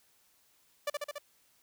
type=tone with echo; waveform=sawtooth; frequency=584 Hz; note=D5; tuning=10 cents flat; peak=-26 dBFS; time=0.87-0.9 s; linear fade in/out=5 ms; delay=71 ms; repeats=4; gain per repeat=-2 dB; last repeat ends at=1.184 s; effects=white hiss -68 dBFS RMS until 1.62 s